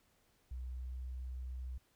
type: tone with pitch glide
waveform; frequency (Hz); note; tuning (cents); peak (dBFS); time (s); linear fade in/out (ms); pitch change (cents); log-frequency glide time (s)
sine; 62.7 to 63.32; B1 to B1; +27 to +44; -40; 0.51-1.78; 5; +17; 0.68-0.96
effects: pink hiss -73 dBFS RMS until 1.95 s